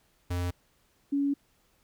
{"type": "tone pair in turn", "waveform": ["square", "sine"], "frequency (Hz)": [88.5, 281.6], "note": ["F2", "C#4"], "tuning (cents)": [23, 27], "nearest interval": "octave + minor sixth", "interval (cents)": 2004, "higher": "second", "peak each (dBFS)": [-29, -24], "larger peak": "second", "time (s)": [[0.3, 0.51], [1.12, 1.34]], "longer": "second", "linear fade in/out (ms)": 10, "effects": ["pink hiss -68 dBFS RMS until 1.83 s"]}